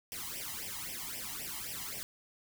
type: noise with flanger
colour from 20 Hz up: white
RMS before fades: -41 dBFS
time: 0.12-2.03 s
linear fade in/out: 0 ms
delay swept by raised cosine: 0.36 to 1.02 ms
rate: 3.8 Hz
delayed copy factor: +1
effects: none